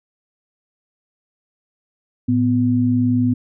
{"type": "tone pair together", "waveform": "sine", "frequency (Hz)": [110.96, 249.1], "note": ["A2", "B3"], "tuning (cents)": [15, 15], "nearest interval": "octave + major second", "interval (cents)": 1400, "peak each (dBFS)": [-19, -15], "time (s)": [2.28, 3.34], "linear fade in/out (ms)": 10, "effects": []}